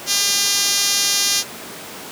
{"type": "tone with band-pass filter", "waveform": "5% pulse", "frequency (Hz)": 401.3, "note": "G4", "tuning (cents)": 41, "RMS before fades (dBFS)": -18, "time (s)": [0.06, 1.44], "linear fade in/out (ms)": 50, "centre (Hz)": 7100, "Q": 2.6, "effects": ["pink hiss -33 dBFS RMS until 2.11 s", "high-pass 200 Hz 12 dB/octave"]}